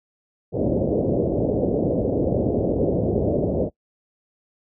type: low-pass noise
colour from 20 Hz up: white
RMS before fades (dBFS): -21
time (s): 0.52-3.7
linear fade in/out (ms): 50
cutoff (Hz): 590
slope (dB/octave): 48
effects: noise-tail reverb RT60 0.1 s tail -22 dB re dry + high-pass 60 Hz 12 dB/octave